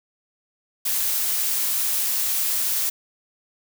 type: noise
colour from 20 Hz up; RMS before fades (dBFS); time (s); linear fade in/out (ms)
blue; -23; 0.85-2.9; 10
effects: none